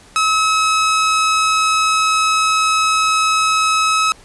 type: tone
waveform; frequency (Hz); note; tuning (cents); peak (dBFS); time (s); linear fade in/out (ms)
sawtooth; 1286; E6; -43; -9; 0.16-4.12; 0
effects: pink hiss -45 dBFS RMS until 4.24 s + resampled to 24000 Hz